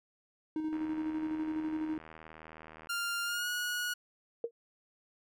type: tone with tremolo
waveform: triangle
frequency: 312 Hz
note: D#4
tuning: 5 cents sharp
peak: -29 dBFS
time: 0.56-1.98 s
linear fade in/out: 2 ms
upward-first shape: square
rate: 12 Hz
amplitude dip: 35%
type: click train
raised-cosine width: 0.5 ms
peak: -34 dBFS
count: 171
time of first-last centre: 0.73-2.871 s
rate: 79.4 Hz
type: tone with pitch glide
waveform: sawtooth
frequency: 1396.9 to 1454.5 Hz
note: F6 to F#6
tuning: 0 to -30 cents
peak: -29 dBFS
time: 2.89-3.94 s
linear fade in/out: 10 ms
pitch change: +70 cents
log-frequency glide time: 3.24-3.48 s
type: tone with exponential decay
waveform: sine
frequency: 466.2 Hz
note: A#4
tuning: in tune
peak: -27 dBFS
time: 4.44-4.51 s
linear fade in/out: 2 ms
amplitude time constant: 15 ms
effects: none